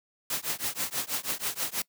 white noise with tremolo, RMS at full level -28 dBFS, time 0.3-1.82 s, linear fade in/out 2 ms, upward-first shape triangle, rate 6.2 Hz, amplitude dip 100%, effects noise-tail reverb RT60 0.1 s tail -23 dB re dry + high-pass 100 Hz 12 dB/octave

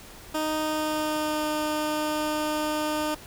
15% pulse tone with pitch glide, 310 to 304.7 Hz, D#4 to D#4, -6 to -36 cents, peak -19 dBFS, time 0.34-3.15 s, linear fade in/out 10 ms, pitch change -30 cents, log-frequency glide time 0.57-1.48 s, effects pink hiss -46 dBFS RMS until 3.26 s

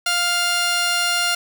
10% pulse tone pair together, 700.5 / 1401 Hz, F5 / F6, +5 / +5 cents, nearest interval octave, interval 1200 cents, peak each -14 dBFS, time 0.06-1.35 s, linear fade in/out 5 ms, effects none

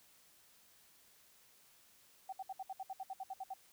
sine tone bursts, 766 Hz, G5, 40 cents flat, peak -40 dBFS, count 13, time 2.29-3.538 s, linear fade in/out 5 ms, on 36 ms, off 65 ms, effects white hiss -66 dBFS RMS until 3.72 s

